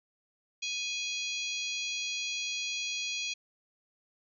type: harmonic tone with a mistuned harmonic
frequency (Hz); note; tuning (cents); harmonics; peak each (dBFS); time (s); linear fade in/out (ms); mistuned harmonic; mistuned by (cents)
830.6; G#5; 0; 3 / 4 / 5 / 6 / 7 / 8; -36 / -38 / -40 / -43 / -43 / -44; 0.62-3.34; 10; 6; -100
effects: none